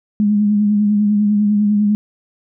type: tone with vibrato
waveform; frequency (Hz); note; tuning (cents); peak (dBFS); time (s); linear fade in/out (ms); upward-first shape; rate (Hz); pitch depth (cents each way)
sine; 207.7; G#3; 0; -11; 0.2-1.95; 0; triangle; 10; 40
effects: none